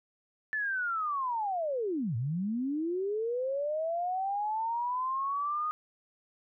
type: linear two-way sweep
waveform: sine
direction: down then up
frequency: 1760 to 107.8 to 1244 Hz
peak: -29 dBFS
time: 0.53-5.71 s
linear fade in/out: 0 ms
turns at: 2.16 s
effects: none